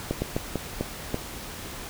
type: slowing click train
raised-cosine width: 2 ms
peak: -12 dBFS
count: 6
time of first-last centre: 0.11-1.144 s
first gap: 110 ms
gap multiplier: 1.32
effects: pink hiss -38 dBFS RMS until 1.89 s